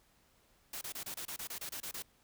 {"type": "noise bursts", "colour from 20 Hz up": "white", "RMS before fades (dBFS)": -42, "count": 12, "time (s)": [0.73, 2.023], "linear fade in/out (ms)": 5, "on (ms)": 83, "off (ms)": 27, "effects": ["pink hiss -69 dBFS RMS until 2.23 s"]}